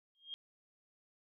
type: tone with exponential growth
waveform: sine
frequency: 3229 Hz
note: G#7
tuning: 49 cents flat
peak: -38 dBFS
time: 0.15-0.34 s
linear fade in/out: 0 ms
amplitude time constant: 40 ms
effects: none